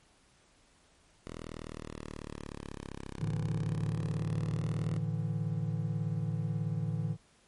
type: linear two-way sweep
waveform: 5% pulse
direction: down then up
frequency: 41 to 32.66 to 41 Hz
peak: -30 dBFS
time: 1.27-4.97 s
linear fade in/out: 0 ms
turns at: 3.33 s
type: chord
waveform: triangle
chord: A suspended fourth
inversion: none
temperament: just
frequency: 110 / 146.67 / 165 Hz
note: A2 / D3 / E3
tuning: 0 / -2 / +2 cents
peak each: -33 dBFS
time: 3.18-7.17 s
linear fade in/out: 50 ms
effects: pink hiss -65 dBFS RMS until 7.47 s + MP3 48 kbps